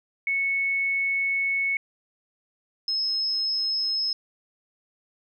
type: tone pair in turn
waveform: sine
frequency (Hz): 2207 / 5174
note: C#7 / E8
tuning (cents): -8 / -33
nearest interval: octave + minor third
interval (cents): 1475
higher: second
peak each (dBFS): -22 / -23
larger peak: first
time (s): 0.27-1.77 / 2.88-4.13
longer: first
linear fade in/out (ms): 2
effects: none